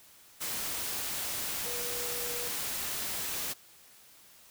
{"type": "tone in noise", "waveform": "sine", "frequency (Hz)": 483.2, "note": "B4", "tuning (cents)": -38, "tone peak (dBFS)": -41, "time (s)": [1.65, 2.49], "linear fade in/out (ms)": 20, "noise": "white", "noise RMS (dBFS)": -35, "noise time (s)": [0.4, 3.54], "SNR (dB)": -9, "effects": ["white hiss -57 dBFS RMS until 4.5 s"]}